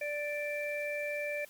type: harmonic tone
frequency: 587.3 Hz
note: D5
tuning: in tune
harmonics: 1 / 3 / 4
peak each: -35 / -42 / -37 dBFS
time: 0.01-1.45 s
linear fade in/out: 5 ms
effects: white hiss -57 dBFS RMS until 1.49 s + MP3 96 kbps

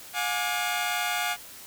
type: chord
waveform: 15% pulse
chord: D diminished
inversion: first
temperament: equal with one note detuned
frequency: 716 / 830.6 / 1174.7 Hz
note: F5 / Ab5 / D6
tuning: +43 / 0 / 0 cents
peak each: -22 / -25 / -28 dBFS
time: 0.13-1.37 s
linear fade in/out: 50 ms
effects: white hiss -45 dBFS RMS until 1.66 s

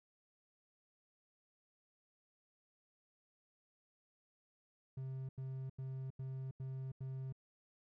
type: tone bursts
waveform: triangle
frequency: 132.1 Hz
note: C3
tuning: 17 cents sharp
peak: -39 dBFS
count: 6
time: 4.97-7.325 s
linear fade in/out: 5 ms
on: 320 ms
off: 87 ms
effects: none

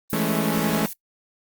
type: noise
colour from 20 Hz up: violet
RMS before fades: -33 dBFS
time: 0.1-0.93 s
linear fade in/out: 0 ms
type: chord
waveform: sawtooth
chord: A major seventh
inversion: second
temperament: equal with one note detuned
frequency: 164.81 / 207.7 / 219 / 277.2 Hz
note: E3 / G#3 / A3 / C#4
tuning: 0 / 0 / -8 / 0 cents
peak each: -22 / -23 / -21 / -24 dBFS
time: 0.13-0.86 s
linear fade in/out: 0 ms
effects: noise-tail reverb RT60 0.1 s tail -21 dB re dry + Opus 32 kbps

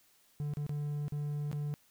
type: tone with dropouts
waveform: triangle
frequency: 146.83 Hz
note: D3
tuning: in tune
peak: -31 dBFS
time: 0.4-1.74 s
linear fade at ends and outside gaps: 0 ms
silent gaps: 0.537-0.571 / 0.665-0.694 / 1.082-1.122 / 1.515-1.529 s
effects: white hiss -67 dBFS RMS until 1.9 s

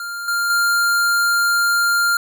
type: tone with level steps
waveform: square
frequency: 1398 Hz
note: F6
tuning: 1 cent sharp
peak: -26 / -18 / -15 dBFS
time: 0-2.17 s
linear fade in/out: 2 ms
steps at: 0.28 / 0.5 s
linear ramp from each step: 2 ms
effects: none

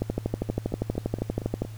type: two click trains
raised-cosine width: 2 ms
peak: -12 / -21 dBFS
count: 21 / 6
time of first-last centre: 0.02-1.62 / 0.49-1.65 s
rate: 12.5 / 4.31 Hz
effects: added 109 Hz sine -37 dBFS peak until 1.77 s + pink hiss -52 dBFS RMS until 1.77 s

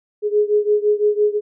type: beating tone pair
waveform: sine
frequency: 416.2 / 422.1 Hz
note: G#4 / G#4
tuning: +4 / +28 cents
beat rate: 5.9 Hz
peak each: -16 / -18 dBFS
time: 0.22-1.41 s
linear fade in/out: 50 ms
effects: none

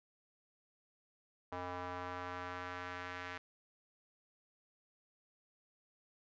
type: tone with band-pass filter sweep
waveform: square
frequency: 89.8 Hz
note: F2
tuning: 49 cents sharp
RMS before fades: -44 dBFS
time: 1.52-3.38 s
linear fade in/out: 5 ms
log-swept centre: 920 to 1800 Hz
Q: 1.5
effects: resampled to 16000 Hz

